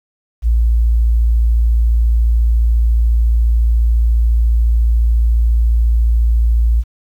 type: tone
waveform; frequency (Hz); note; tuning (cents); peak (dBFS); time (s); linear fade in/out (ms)
sine; 57.1; A#1; -35; -9; 0.42-6.84; 50
effects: 8-bit